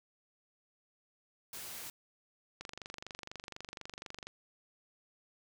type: noise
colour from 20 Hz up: white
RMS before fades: -45 dBFS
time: 1.53-1.9 s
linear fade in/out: 2 ms
type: click train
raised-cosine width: 0.2 ms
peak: -26 dBFS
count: 41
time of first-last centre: 2.61-4.27 s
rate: 24.1 Hz
effects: none